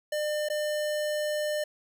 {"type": "tone with dropouts", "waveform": "square", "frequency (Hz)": 600, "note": "D5", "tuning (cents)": 37, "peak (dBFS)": -28, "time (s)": [0.12, 1.64], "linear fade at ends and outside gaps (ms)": 5, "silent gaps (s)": [0.487, 0.499], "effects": []}